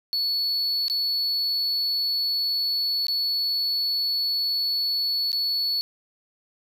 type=tone with dropouts; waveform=triangle; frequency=4419 Hz; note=C#8; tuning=6 cents flat; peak=-21 dBFS; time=0.13-5.81 s; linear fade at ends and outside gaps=0 ms; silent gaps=0.882-0.899 / 3.068-3.083 / 5.318-5.329 s; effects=none